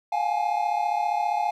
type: tone cluster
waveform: triangle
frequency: 707 / 818 / 853 Hz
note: F5 / G#5 / G#5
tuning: +21 / -26 / +46 cents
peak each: -25 dBFS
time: 0.12-1.51 s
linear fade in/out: 5 ms
effects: none